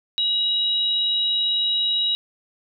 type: tone pair together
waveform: sine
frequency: 2900 / 3838 Hz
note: F#7 / A#7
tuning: -35 / +50 cents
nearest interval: perfect fourth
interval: 485 cents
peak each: -28 / -19 dBFS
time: 0.18-2.15 s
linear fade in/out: 0 ms
effects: none